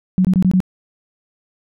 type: tone bursts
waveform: sine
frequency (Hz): 185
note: F#3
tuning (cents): 0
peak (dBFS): -10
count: 5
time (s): 0.18-0.603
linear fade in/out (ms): 0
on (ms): 67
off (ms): 22
effects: none